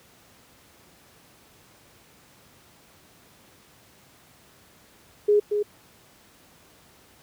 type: tone with echo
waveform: sine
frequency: 415.3 Hz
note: G#4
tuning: in tune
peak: -15 dBFS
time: 5.28-5.4 s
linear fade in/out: 10 ms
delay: 230 ms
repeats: 1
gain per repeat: -6 dB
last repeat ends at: 5.63 s
effects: pink hiss -55 dBFS RMS until 7.22 s + high-pass 80 Hz 12 dB/octave